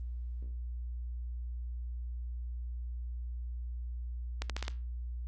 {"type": "accelerating click train", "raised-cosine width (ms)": 0.2, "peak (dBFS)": -18, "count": 5, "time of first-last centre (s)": [4.42, 4.681], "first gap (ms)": 77, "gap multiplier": 0.89, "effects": ["added 60 Hz sine -36 dBFS peak until 5.27 s", "Opus 32 kbps"]}